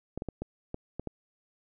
clicks, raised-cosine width 2 ms, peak -21 dBFS, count 7, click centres 0.176 / 0.221 / 0.287 / 0.42 / 0.744 / 0.996 / 1.073 s, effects none

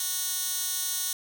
15% pulse tone with high-pass filter, 366.9 Hz, F#4, 15 cents flat, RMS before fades -30 dBFS, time 0-1.13 s, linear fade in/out 2 ms, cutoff 6100 Hz, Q 0.73, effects none

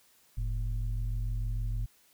sine tone pair together, 43.81 / 110.4 Hz, F1 / A2, +6 / +6 cents, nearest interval octave + major third, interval 1600 cents, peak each -29 / -33 dBFS, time 0.37-1.86 s, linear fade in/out 10 ms, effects tanh soft clip ceiling -25 dBFS + white hiss -64 dBFS RMS until 2.13 s

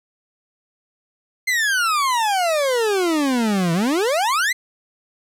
40% pulse exponential two-way sweep, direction down then up, 2100 to 162.2 to 2100 Hz, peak -16 dBFS, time 1.47-4.53 s, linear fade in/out 10 ms, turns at 3.73 s, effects low-pass 12000 Hz 12 dB/octave + 9-bit

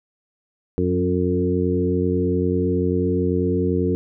harmonic tone with a mistuned harmonic, 90.2 Hz, F#2, 44 cents flat, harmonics 1 / 2 / 3 / 4 / 5, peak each -24 / -24 / -24 / -24 / -24 dBFS, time 0.78-3.95 s, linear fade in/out 0 ms, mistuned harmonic 3, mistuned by +15 cents, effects none

